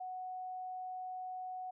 sine tone, 740 Hz, F#5, in tune, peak -40 dBFS, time 0-1.71 s, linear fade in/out 10 ms, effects none

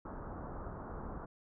pink low-pass noise, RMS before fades -44 dBFS, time 0.05-1.26 s, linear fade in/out 5 ms, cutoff 1400 Hz, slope 48 dB/octave, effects none

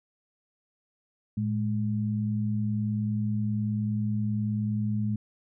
sine tone pair together, 111.24 / 210 Hz, A2 / G#3, +19 / +19 cents, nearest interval major seventh, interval 1100 cents, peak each -28 dBFS, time 1.37-5.16 s, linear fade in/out 5 ms, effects none

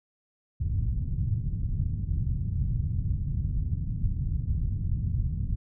white low-pass noise, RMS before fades -28 dBFS, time 0.6-5.56 s, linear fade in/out 10 ms, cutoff 130 Hz, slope 24 dB/octave, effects none

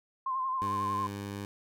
sine tone with vibrato, 1046.5 Hz, C6, in tune, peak -29 dBFS, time 0.26-1.07 s, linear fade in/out 5 ms, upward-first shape sine, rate 11 Hz, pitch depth 44 cents each way
15% pulse tone with pitch glide, 100 to 100.64 Hz, G2 to G2, +35 to +46 cents, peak -30 dBFS, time 0.62-1.45 s, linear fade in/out 0 ms, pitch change +11 cents, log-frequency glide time 0.94-1.19 s
effects none

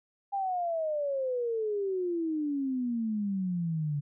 sine exponential sweep, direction down, 807 to 142.2 Hz, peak -28 dBFS, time 0.32-4.01 s, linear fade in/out 20 ms, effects none

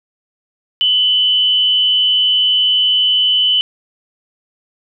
sine tone with frequency modulation, 3000 Hz, F#7, 23 cents sharp, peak -10 dBFS, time 0.81-3.61 s, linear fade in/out 0 ms, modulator 188 Hz, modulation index 0.34, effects none

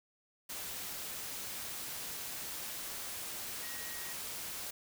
sine tone in noise, 1890 Hz, A#6, 23 cents sharp, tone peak -49 dBFS, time 3.62-4.13 s, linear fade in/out 10 ms, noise white, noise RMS -42 dBFS, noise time 0.49-4.71 s, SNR -10 dB, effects none

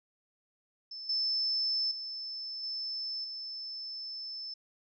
sine tone with level steps, 5270 Hz, E8, 1 cent flat, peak -40 / -28 / -37 / -34 / -38 dBFS, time 0.91-4.54 s, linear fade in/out 5 ms, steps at 1.09 / 1.91 / 2.63 / 3.24 s, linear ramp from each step 5 ms, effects none

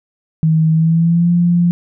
sine tone with pitch glide, 159.2 to 173.61 Hz, D#3 to F3, +40 to -10 cents, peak -9 dBFS, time 0.43-1.71 s, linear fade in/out 0 ms, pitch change +150 cents, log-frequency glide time 0.72-1.31 s, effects none

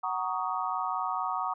sine chord, D# minor seventh, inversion first, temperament just, 746.7 / 933.4 / 1120.1 / 1244.5 Hz, F#5 / A#5 / C#6 / D#6, +16 / +2 / +18 / 0 cents, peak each -34 dBFS, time 0.03-1.54 s, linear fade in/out 10 ms, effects none

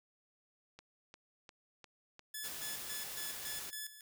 click train, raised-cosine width 0.2 ms, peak -35 dBFS, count 6, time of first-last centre 0.79-2.544 s, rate 2.85 Hz
5% pulse tone with tremolo, 1723 Hz, A6, 37 cents flat, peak -30 dBFS, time 2.34-4.01 s, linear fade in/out 5 ms, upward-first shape square, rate 3.6 Hz, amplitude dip 75%
white noise, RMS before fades -45 dBFS, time 2.43-3.71 s, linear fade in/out 20 ms
effects none

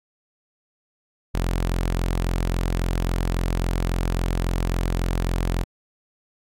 sawtooth tone, 43.65 Hz, F1, in tune, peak -17 dBFS, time 1.34-5.64 s, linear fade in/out 10 ms, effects AAC 64 kbps

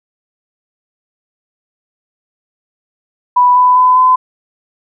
sine tone with pitch steps, 987.8 / 997.5 / 1007.4 / 1017.3 Hz, B5 / B5 / B5 / C6, 0 / +17 / +34 / -49 cents, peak -5 dBFS, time 3.36-4.16 s, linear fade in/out 10 ms, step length 200 ms, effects none

